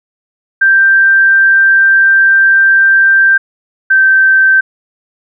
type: tone pair in turn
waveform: sine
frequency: 1574 / 1554.1 Hz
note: G6 / G6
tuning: +7 / -15 cents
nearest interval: unison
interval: 22 cents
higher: first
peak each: -4 dBFS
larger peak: neither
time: 0.61-3.38 / 3.9-4.61 s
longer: first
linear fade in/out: 10 ms
effects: none